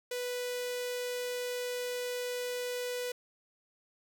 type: tone with notch filter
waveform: sawtooth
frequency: 493.6 Hz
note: B4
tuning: 1 cent flat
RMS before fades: -36 dBFS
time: 0.11-3.12 s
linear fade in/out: 5 ms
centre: 1100 Hz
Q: 1.1
effects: none